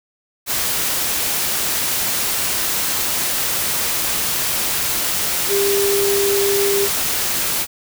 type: tone in noise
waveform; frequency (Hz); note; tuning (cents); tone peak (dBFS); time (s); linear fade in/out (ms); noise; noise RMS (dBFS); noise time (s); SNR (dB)
sine; 399.5; G4; +33; -16; 5.48-6.89; 50; white; -20; 0.46-7.67; +1
effects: none